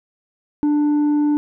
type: tone with tanh clipping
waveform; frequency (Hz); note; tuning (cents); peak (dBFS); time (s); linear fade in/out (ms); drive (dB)
sine; 295.4; D4; +10; -15; 0.63-1.37; 0; 4
effects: none